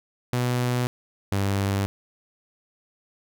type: tone pair in turn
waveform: sawtooth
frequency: 123.47 / 98.94 Hz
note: B2 / G2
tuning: 0 / +17 cents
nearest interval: major third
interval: 383 cents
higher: first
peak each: -18 dBFS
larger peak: neither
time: 0.33-0.87 / 1.32-1.86 s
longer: neither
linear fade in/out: 0 ms
effects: none